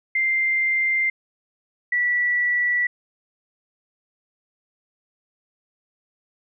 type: tone pair in turn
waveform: sine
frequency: 2093 / 1953.6 Hz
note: C7 / B6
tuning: 0 / -19 cents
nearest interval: minor second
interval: 119 cents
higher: first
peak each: -18 dBFS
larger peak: neither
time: 0.15-1.1 / 1.92-2.87 s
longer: neither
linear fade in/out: 5 ms
effects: none